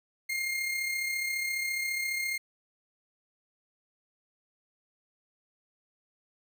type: tone with amplitude modulation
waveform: 40% pulse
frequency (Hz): 2124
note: C7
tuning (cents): +25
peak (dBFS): -27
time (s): 0.29-2.38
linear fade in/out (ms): 10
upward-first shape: sine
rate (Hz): 34.6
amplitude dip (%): 40
effects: none